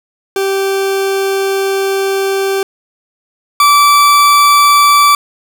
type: tone pair in turn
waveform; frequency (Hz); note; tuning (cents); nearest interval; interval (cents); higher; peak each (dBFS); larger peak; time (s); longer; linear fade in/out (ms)
40% pulse; 389.6 / 1159.4; G4 / D6; -11 / -23; octave + perfect fifth; 1888; second; -11 / -4; second; 0.36-2.63 / 3.6-5.15; first; 2
effects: none